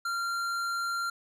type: tone with tanh clipping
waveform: sine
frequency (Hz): 1382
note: F6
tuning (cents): -19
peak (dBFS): -31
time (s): 0.05-1.1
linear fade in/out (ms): 5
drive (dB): 15
effects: none